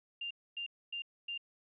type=tone bursts; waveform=sine; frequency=2794 Hz; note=F7; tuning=in tune; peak=-37 dBFS; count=4; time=0.21-1.378 s; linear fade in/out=5 ms; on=97 ms; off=260 ms; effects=none